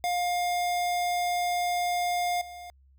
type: tone with level steps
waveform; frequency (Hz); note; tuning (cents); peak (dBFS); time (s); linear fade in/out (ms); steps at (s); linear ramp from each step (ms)
square; 708; F5; +23; -26 / -41; 0.04-2.7; 0; 2.41; 5
effects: added 67 Hz sine -56 dBFS peak until 2.98 s